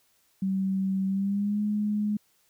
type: tone with pitch glide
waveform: sine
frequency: 191.8 to 209.2 Hz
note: G3 to G#3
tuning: -37 to +13 cents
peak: -24 dBFS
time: 0.42-2.17 s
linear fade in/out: 5 ms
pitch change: +150 cents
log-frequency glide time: 1.07-1.61 s
effects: white hiss -67 dBFS RMS until 2.49 s